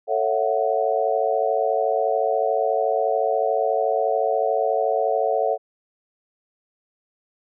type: chord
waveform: sine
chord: F# minor seventh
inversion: first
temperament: just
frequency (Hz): 444 / 555 / 666 / 740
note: A4 / C#5 / E5 / F#5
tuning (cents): +16 / +2 / +18 / 0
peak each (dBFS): -24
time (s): 0.07-5.58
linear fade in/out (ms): 50
effects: none